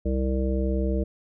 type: harmonic tone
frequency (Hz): 65.41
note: C2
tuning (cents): 0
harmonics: 1 / 3 / 5 / 7 / 9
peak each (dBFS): -24 / -29 / -31 / -32 / -34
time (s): 0.05-1.04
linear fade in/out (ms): 10
effects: none